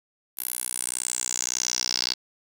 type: tone with band-pass filter sweep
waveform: 10% pulse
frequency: 61.74 Hz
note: B1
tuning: in tune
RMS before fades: -29 dBFS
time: 0.37-2.14 s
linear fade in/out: 10 ms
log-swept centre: 12000 to 4700 Hz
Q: 6.4
effects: none